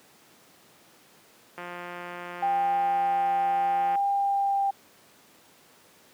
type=click train; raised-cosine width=0.5 ms; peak=-23 dBFS; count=419; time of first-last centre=1.58-3.955 s; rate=176 Hz
type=tone with vibrato; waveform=sine; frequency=795 Hz; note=G5; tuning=24 cents sharp; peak=-22 dBFS; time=2.42-4.71 s; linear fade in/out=10 ms; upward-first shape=triangle; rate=0.76 Hz; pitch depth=9 cents each way
effects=pink hiss -56 dBFS RMS until 6.13 s + high-pass 200 Hz 12 dB/octave